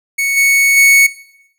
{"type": "tone with level steps", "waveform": "45% pulse", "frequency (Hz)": 2217, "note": "C#7", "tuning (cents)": 0, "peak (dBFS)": [-13, -8, -5], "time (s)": [0.18, 1.07], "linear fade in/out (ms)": 10, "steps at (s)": [0.36, 0.76], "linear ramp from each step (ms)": 20, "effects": ["noise-tail reverb RT60 0.8 s tail -19 dB re dry"]}